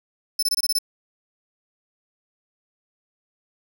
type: tone bursts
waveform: sawtooth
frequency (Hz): 5274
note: E8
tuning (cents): 0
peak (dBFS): -16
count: 7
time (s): 0.39-0.787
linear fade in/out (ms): 5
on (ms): 37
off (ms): 23
effects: none